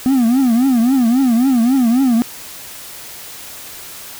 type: tone with vibrato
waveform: triangle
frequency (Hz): 248.4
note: B3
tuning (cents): +10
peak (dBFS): -8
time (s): 0.06-2.22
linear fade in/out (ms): 0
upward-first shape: triangle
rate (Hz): 3.7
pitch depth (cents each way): 200
effects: white hiss -33 dBFS RMS until 4.19 s